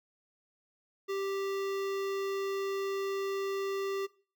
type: tone with notch filter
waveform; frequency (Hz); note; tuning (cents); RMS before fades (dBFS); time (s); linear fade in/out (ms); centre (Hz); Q
square; 392; G4; 0; -34; 1.08-4.07; 20; 9700; 0.77
effects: noise-tail reverb RT60 0.4 s tail -20 dB re dry